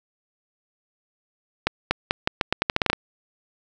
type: accelerating click train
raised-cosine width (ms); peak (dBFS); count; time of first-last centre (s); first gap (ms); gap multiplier
0.3; -3; 13; 1.67-2.931; 240; 0.83
effects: none